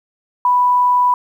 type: tone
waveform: sine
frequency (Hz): 987.8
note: B5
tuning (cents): 0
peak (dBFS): -10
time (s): 0.45-1.14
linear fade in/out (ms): 2
effects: 8-bit